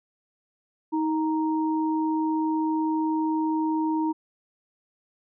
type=tone pair together; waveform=sine; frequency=316 / 932.3 Hz; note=D#4 / A#5; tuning=+27 / 0 cents; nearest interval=octave + perfect fifth; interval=1873 cents; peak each=-23 / -29 dBFS; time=0.92-4.13 s; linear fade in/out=20 ms; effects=none